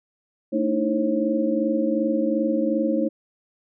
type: tone cluster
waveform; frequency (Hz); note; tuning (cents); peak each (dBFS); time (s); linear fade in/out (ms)
sine; 224.5 / 299.2 / 321.9 / 539; A3 / D4 / E4 / C#5; +35 / +32 / -41 / -49; -25; 0.52-3.09; 20
effects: none